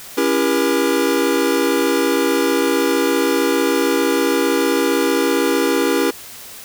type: chord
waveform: square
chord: C# diminished seventh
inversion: none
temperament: just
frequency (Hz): 277.2 / 332.6 / 399.1 / 479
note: C#4 / E4 / G4 / Bb4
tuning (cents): 0 / +16 / +31 / +47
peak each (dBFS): -21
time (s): 0.17-6.11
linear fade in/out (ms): 10
effects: white hiss -36 dBFS RMS until 6.64 s